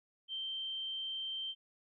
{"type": "tone", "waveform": "sine", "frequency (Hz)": 3131, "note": "G7", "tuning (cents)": -3, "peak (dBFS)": -37, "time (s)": [0.28, 1.55], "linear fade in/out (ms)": 50, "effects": []}